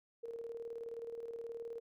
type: tone with tremolo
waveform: sine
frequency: 463.9 Hz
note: A#4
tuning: 8 cents flat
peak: -40 dBFS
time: 0.23-1.8 s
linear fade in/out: 10 ms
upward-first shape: square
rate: 19 Hz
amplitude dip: 50%
effects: none